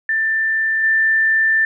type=tone with level steps; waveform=sine; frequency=1778 Hz; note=A6; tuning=18 cents sharp; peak=-15 / -12 dBFS; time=0.09-1.65 s; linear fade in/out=2 ms; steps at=0.83 s; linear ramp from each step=10 ms; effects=none